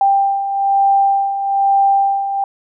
sine beating tone pair, 789 / 790.1 Hz, G5 / G5, +11 / +13 cents, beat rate 1.1 Hz, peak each -19 / -12 dBFS, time 0.01-2.44 s, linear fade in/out 2 ms, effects none

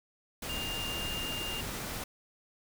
sine tone in noise, 2809 Hz, F7, 9 cents sharp, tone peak -36 dBFS, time 0.49-1.61 s, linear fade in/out 5 ms, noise pink, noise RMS -38 dBFS, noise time 0.42-2.04 s, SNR -1 dB, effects none

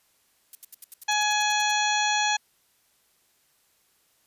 violet noise bursts, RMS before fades -38 dBFS, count 13, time 0.53-1.715 s, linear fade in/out 2 ms, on 21 ms, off 76 ms
harmonic tone, 840 Hz, G#5, 19 cents sharp, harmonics 1 / 2 / 3 / 4 / 5 / 7 / 8, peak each -25 / -28 / -30 / -31 / -32 / -33 / -34 dBFS, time 1.08-2.37 s, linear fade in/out 10 ms
effects white hiss -66 dBFS RMS until 4.26 s + resampled to 32000 Hz

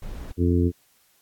brown noise, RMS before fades -34 dBFS, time 0.02-0.32 s, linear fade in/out 5 ms
harmonic tone, 87.31 Hz, F2, in tune, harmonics 1 / 2 / 3 / 4 / 5, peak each -20 / -27 / -23 / -26 / -30 dBFS, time 0.37-0.72 s, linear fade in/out 50 ms
effects white hiss -62 dBFS RMS until 1.21 s + AAC 64 kbps

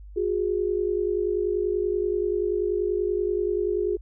sine tone pair together, 361.2 / 411.6 Hz, F#4 / G#4, -42 / -16 cents, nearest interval major second, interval 226 cents, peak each -25 dBFS, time 0.16-3.97 s, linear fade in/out 10 ms, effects added 50 Hz sine -40 dBFS peak until 4.01 s

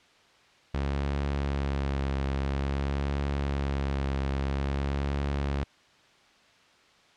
sawtooth tone with vibrato, 69.3 Hz, C#2, in tune, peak -23 dBFS, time 0.74-5.64 s, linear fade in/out 5 ms, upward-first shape triangle, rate 0.5 Hz, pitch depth 33 cents each way, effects white hiss -59 dBFS RMS until 7.16 s + low-pass 4000 Hz 12 dB/octave

